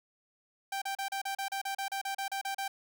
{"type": "tone bursts", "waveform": "sawtooth", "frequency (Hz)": 784, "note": "G5", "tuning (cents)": 0, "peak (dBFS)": -29, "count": 15, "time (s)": [0.72, 2.68], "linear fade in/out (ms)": 5, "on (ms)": 98, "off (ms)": 35, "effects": []}